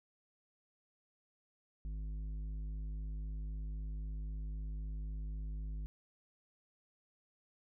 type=tone with tanh clipping; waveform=sine; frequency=51.91 Hz; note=G#1; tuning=in tune; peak=-40 dBFS; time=1.85-5.86 s; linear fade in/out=0 ms; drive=9 dB; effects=none